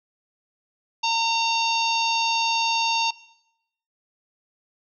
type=harmonic tone; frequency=915 Hz; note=A#5; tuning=32 cents flat; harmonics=1 / 3 / 4 / 5 / 6 / 7; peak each=-23 / -26 / -29 / -29 / -35 / -35 dBFS; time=1.03-3.11 s; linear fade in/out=10 ms; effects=noise-tail reverb RT60 0.8 s tail -19 dB re dry